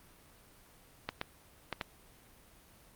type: clicks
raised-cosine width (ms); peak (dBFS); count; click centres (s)
0.3; -18; 4; 1.09 / 1.214 / 1.727 / 1.812
effects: pink hiss -60 dBFS RMS until 2.95 s + Opus 32 kbps